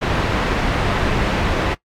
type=low-pass noise; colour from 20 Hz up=pink; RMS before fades=-19 dBFS; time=0.01-1.75 s; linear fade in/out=20 ms; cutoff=2400 Hz; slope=12 dB/octave; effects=noise-tail reverb RT60 0.1 s tail -19 dB re dry + AAC 64 kbps